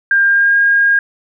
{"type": "tone with pitch glide", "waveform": "sine", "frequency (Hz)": [1600, 1623.3], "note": ["G6", "G#6"], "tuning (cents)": [35, -40], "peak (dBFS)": -8, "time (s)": [0.11, 0.99], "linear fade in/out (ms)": 2, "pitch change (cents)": 25, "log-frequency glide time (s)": [0.25, 0.56], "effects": []}